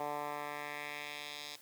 10% pulse tone with band-pass filter sweep, 146.83 Hz, D3, in tune, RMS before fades -42 dBFS, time 0-1.56 s, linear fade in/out 2 ms, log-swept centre 830 to 4600 Hz, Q 1.6, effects white hiss -59 dBFS RMS until 1.61 s + high-pass 60 Hz 12 dB/octave

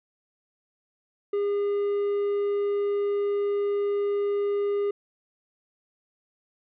triangle tone, 406.3 Hz, G#4, 38 cents flat, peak -21 dBFS, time 1.33-4.91 s, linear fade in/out 5 ms, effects resampled to 8000 Hz

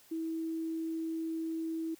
sine tone, 324.5 Hz, E4, 27 cents flat, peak -33 dBFS, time 0.11-1.95 s, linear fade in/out 10 ms, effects white hiss -61 dBFS RMS until 1.99 s

